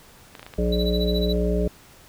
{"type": "clicks", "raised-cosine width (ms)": 0.3, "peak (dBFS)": -23, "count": 5, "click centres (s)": [0.352, 0.395, 0.429, 0.465, 0.538]}
{"type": "harmonic tone", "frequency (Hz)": 59.9, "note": "A#1", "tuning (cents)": 48, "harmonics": [1, 3, 5, 7, 9, 10], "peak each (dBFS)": [-23, -25, -32, -26, -35, -29], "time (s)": [0.58, 1.68], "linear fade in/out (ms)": 5}
{"type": "tone with tremolo", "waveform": "triangle", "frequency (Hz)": 3942, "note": "B7", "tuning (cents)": -4, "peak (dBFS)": -25, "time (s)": [0.72, 1.33], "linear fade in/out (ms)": 5, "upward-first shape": "sine", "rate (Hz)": 14, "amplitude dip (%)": 90}
{"effects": ["pink hiss -50 dBFS RMS until 2.08 s"]}